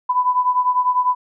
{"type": "beating tone pair", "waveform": "sine", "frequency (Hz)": [996, 1006], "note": ["B5", "B5"], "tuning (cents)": [14, 32], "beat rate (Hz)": 10, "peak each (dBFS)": [-16, -20], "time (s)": [0.09, 1.15], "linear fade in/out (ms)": 10, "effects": []}